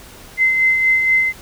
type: tone with tremolo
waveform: sine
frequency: 2064 Hz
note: C7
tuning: 24 cents flat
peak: -10 dBFS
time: 0.37-1.33 s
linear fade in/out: 50 ms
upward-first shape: sine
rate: 4.2 Hz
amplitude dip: 40%
effects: pink hiss -40 dBFS RMS until 1.41 s